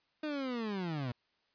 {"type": "linear sweep", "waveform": "30% pulse", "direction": "down", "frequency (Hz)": [311.1, 116.54], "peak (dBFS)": -32, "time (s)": [0.23, 1.12], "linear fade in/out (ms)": 5, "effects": ["white hiss -75 dBFS RMS until 1.54 s", "resampled to 11025 Hz"]}